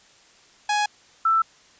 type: tone pair in turn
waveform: sawtooth / sine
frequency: 834 / 1327.4 Hz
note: G#5 / E6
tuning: +7 / +12 cents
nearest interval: minor sixth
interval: 805 cents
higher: second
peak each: -16 dBFS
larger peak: neither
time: 0.69-0.86 / 1.25-1.42 s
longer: neither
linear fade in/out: 5 ms
effects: white hiss -54 dBFS RMS until 1.79 s + resampled to 16000 Hz